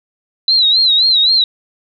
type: tone with vibrato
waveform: sine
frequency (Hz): 3980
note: B7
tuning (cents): +13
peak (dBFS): -8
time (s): 0.48-1.44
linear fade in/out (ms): 2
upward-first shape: sine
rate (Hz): 3.8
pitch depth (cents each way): 110
effects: none